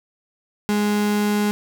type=tone; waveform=35% pulse; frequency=207.7 Hz; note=G#3; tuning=in tune; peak=-16 dBFS; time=0.69-1.51 s; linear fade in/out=0 ms; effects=none